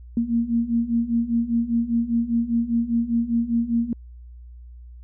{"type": "beating tone pair", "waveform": "sine", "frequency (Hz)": [230, 235], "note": ["A#3", "A#3"], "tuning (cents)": [-23, 14], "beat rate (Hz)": 5, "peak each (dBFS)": [-24, -21], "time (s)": [0.17, 3.93], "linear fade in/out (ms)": 2, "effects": ["added 60 Hz sine -39 dBFS peak until 5.03 s"]}